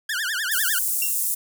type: tone with vibrato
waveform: sawtooth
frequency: 1598 Hz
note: G6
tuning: 33 cents sharp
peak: -20 dBFS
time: 0.09-0.79 s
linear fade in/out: 5 ms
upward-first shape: triangle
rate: 10 Hz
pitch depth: 260 cents each way
type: high-pass noise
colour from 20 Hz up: pink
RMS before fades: -24 dBFS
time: 0.51-1.35 s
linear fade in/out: 10 ms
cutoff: 8300 Hz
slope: 24 dB/octave
type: tone with exponential decay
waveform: sawtooth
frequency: 2751 Hz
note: F7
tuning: 27 cents flat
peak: -19 dBFS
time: 1.02-1.17 s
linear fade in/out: 2 ms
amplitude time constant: 32 ms
effects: none